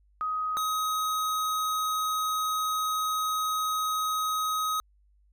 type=tone pair in turn; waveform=sine / square; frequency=1257 / 1263 Hz; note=D#6 / D#6; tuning=+17 / +26 cents; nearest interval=unison; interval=9 cents; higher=second; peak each=-27 dBFS; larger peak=neither; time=0.21-0.57 / 0.57-4.8 s; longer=second; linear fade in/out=0 ms; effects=added 50 Hz sine -60 dBFS peak until 5.32 s